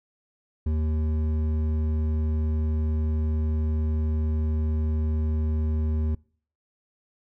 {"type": "tone with hard clipping", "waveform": "sine", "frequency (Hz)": 77.78, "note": "D#2", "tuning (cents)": 0, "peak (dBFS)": -24, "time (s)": [0.66, 6.15], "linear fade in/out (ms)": 5, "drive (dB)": 9, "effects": ["noise-tail reverb RT60 0.5 s tail -25 dB re dry"]}